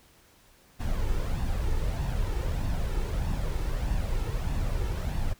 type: noise with flanger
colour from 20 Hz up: brown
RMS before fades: -28 dBFS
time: 0.79-5.34 s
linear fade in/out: 20 ms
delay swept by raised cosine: 1.1 to 2.3 ms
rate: 1.6 Hz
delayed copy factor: +0.5
effects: pink hiss -59 dBFS RMS until 5.39 s